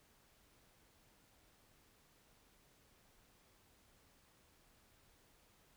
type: silence
effects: pink hiss -70 dBFS RMS until 5.76 s